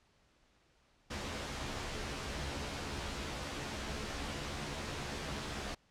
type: noise with comb filter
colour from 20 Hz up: pink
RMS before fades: -40 dBFS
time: 1.1-5.75 s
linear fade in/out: 10 ms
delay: 14 ms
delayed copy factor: +0.7
effects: pink hiss -70 dBFS RMS until 5.9 s + low-pass 6000 Hz 12 dB/octave